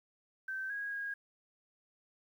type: tone with pitch steps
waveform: sine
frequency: 1550 / 1646 / 1636 Hz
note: G6 / G#6 / G#6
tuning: -20 / -16 / -26 cents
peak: -36 dBFS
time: 0.48-1.14 s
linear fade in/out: 5 ms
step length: 220 ms
effects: 11-bit